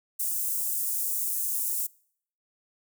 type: high-pass noise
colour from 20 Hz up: white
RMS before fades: -29 dBFS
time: 0.19-1.87 s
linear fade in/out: 10 ms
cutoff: 7800 Hz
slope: 24 dB/octave
effects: noise-tail reverb RT60 0.6 s tail -24 dB re dry

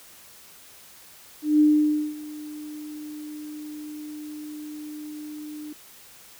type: tone with ADSR envelope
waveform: sine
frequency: 301.5 Hz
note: D4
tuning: 46 cents sharp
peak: -13 dBFS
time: 1.42-5.73 s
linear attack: 180 ms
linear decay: 540 ms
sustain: -21 dB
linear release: 5 ms
effects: white hiss -49 dBFS RMS until 6.39 s

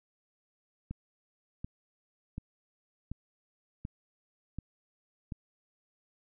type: click train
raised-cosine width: 5 ms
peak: -25 dBFS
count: 7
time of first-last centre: 0.91-5.322 s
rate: 1.36 Hz
effects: none

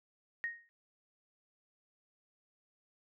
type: tone with exponential decay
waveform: sine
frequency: 1864.7 Hz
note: A#6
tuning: in tune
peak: -31 dBFS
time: 0.44-0.69 s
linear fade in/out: 0 ms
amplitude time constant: 53 ms
effects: none

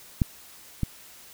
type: clicks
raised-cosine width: 5 ms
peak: -8 / -12 dBFS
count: 2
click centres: 0.218 / 0.833 s
effects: white hiss -49 dBFS RMS until 1.33 s

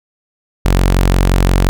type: tone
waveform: sawtooth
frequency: 45.69 Hz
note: F#1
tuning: 21 cents flat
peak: -5 dBFS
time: 0.65-1.69 s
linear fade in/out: 0 ms
effects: none

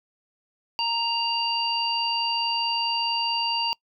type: harmonic tone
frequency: 932.3 Hz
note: A#5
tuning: in tune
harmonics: 1 / 3 / 5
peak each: -27 / -27 / -27 dBFS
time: 0.79-3.73 s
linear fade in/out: 0 ms
effects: noise-tail reverb RT60 0.1 s tail -25 dB re dry

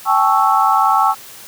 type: chord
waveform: sine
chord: A dominant seventh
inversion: third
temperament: equal with one note detuned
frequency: 784 / 864.4 / 1108.7 / 1318.5 Hz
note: G5 / A5 / C#6 / E6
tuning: 0 / -31 / 0 / 0 cents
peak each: -16 dBFS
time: 0.05-1.15 s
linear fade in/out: 50 ms
effects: white hiss -37 dBFS RMS until 1.47 s + high-pass 60 Hz 12 dB/octave

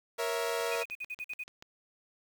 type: chord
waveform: sawtooth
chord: A# diminished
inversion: none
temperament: equal with one note detuned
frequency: 468.6 / 554.4 / 659.3 Hz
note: A#4 / C#5 / E5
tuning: +9 / 0 / 0 cents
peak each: -29 / -34 / -32 dBFS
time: 0.18-0.84 s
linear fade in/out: 20 ms
type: click train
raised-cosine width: 0.2 ms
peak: -30 dBFS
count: 8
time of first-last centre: 0.61-1.624 s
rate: 6.9 Hz
type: tone bursts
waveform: sine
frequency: 2489 Hz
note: D#7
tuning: in tune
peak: -35 dBFS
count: 8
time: 0.71-1.438 s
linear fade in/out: 10 ms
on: 49 ms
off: 48 ms
effects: 9-bit

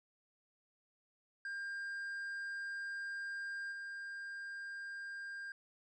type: tone with level steps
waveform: triangle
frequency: 1600 Hz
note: G6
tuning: 35 cents sharp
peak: -38 / -41 dBFS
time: 1.45-5.52 s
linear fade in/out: 2 ms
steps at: 3.71 s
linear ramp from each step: 20 ms
effects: resampled to 22050 Hz

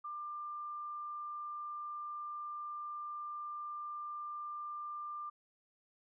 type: tone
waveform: sine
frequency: 1192 Hz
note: D6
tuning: 25 cents sharp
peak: -40 dBFS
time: 0.04-5.3 s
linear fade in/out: 10 ms
effects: none

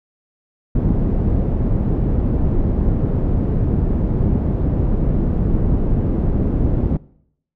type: low-pass noise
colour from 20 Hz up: pink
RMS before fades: -17 dBFS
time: 0.75-6.97 s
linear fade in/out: 5 ms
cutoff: 300 Hz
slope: 12 dB/octave
effects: noise-tail reverb RT60 0.7 s tail -21 dB re dry

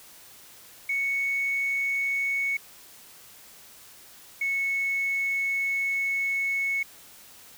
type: tone pair in turn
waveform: sine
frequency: 2217 / 2204 Hz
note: C#7 / C#7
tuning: 0 / -11 cents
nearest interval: unison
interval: 11 cents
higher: first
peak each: -23 dBFS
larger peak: neither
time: 0.89-2.57 / 4.41-6.83 s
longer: second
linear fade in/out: 5 ms
effects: tanh soft clip ceiling -20 dBFS + white hiss -50 dBFS RMS until 7.57 s

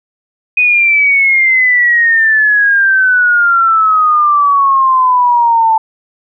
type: exponential sweep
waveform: sine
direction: down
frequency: 2501 to 880 Hz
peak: -6 dBFS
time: 0.57-5.78 s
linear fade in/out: 5 ms
effects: none

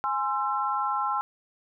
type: chord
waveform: sine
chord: Ab augmented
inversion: none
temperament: equal with one note detuned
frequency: 830.6 / 1046.5 / 1340.8 Hz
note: Ab5 / C6 / E6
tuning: 0 / 0 / +29 cents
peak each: -29 dBFS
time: 0.04-1.21 s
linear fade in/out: 0 ms
effects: none

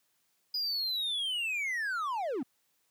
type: linear sweep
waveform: triangle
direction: down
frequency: 4978 to 226.9 Hz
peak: -29 dBFS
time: 0.54-2.43 s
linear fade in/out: 5 ms
effects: white hiss -74 dBFS RMS until 2.9 s + high-pass 100 Hz 12 dB/octave

